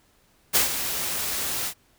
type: noise with ADSR envelope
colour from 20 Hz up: white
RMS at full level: -18 dBFS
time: 0.53-1.74 s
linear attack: 27 ms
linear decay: 130 ms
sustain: -10 dB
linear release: 75 ms
effects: pink hiss -62 dBFS RMS until 1.98 s